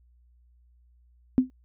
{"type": "tone with exponential decay", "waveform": "sine", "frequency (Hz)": 256.3, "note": "C4", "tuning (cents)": -36, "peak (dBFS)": -12, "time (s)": [1.38, 1.5], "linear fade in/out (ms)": 0, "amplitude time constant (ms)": 26, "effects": ["added 60 Hz sine -57 dBFS peak until 1.64 s"]}